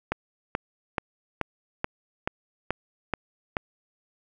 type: click train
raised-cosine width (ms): 0.5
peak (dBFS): -10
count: 9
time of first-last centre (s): 0.12-3.568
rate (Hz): 2.32
effects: none